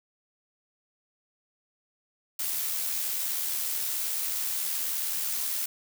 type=noise with amplitude modulation; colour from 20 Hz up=blue; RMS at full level=-29 dBFS; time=2.39-5.66 s; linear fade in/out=5 ms; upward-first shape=sine; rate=78.8 Hz; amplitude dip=30%; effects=none